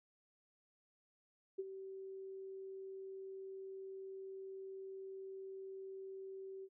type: tone with ADSR envelope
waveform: sine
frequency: 384.6 Hz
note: G4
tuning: 33 cents flat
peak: -36 dBFS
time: 1.58-6.69 s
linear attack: 14 ms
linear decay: 34 ms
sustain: -10 dB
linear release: 55 ms
effects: none